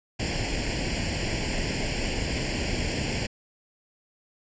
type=noise with comb filter; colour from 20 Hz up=pink; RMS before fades=-28 dBFS; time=0.19-3.27 s; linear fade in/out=10 ms; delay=0.4 ms; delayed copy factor=+0.85; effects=resampled to 16000 Hz